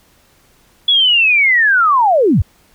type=linear sweep; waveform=sine; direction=down; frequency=3418 to 55.1 Hz; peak=-8 dBFS; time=0.88-2.42 s; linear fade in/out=5 ms; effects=pink hiss -52 dBFS RMS until 2.74 s